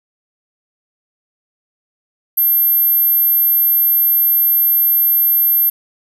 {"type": "tone", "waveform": "sine", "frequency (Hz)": 12640, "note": "G9", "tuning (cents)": 13, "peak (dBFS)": -10, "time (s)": [2.37, 5.7], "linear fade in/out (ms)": 10, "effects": []}